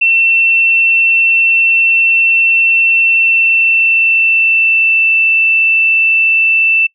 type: tone with pitch glide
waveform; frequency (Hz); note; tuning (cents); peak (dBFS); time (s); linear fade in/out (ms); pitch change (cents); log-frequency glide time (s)
sine; 2695 to 2663; E7 to E7; +38 to +17; -7; 0.01-6.87; 10; -21; 3.01-5.11
effects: noise-tail reverb RT60 0.1 s tail -26 dB re dry